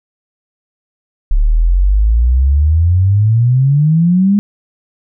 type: exponential sweep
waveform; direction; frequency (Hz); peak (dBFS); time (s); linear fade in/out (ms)
sine; up; 34.65 to 207.7; -7; 1.31-4.39; 0
effects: none